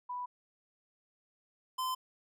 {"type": "tone pair in turn", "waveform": ["sine", "square"], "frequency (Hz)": [987.8, 1028.4], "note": ["B5", "C6"], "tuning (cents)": [0, -30], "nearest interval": "minor second", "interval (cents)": 70, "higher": "second", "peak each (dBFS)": [-36, -33], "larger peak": "second", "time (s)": [[0.09, 0.26], [1.78, 1.95]], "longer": "neither", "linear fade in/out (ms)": 10, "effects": []}